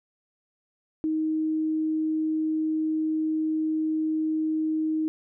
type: tone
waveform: sine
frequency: 313.8 Hz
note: D#4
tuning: 15 cents sharp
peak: -23 dBFS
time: 1.04-5.08 s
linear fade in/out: 0 ms
effects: none